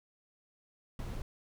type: noise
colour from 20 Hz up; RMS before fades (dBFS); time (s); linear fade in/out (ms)
brown; -39; 0.99-1.22; 2
effects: none